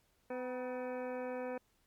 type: harmonic tone with a mistuned harmonic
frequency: 252.3 Hz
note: B3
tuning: 37 cents sharp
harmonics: 1 / 2 / 3 / 4 / 5 / 6 / 7 / 9 / 10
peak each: -44 / -39 / -48 / -50 / -56 / -54 / -55 / -57 / -59 dBFS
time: 0.3-1.58 s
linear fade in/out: 5 ms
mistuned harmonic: 4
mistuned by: -69 cents
effects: pink hiss -74 dBFS RMS until 1.86 s + MP3 96 kbps